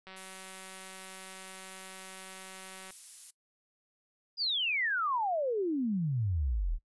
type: click train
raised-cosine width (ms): 0.3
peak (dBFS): -32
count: 537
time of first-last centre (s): 0.07-2.906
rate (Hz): 189
type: noise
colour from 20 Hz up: violet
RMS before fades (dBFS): -44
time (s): 0.16-3.31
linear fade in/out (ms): 10
type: exponential sweep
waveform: sine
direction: down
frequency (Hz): 5010 to 34.65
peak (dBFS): -28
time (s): 4.37-6.79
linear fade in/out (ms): 50
effects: noise-tail reverb RT60 0.1 s tail -21 dB re dry + resampled to 24000 Hz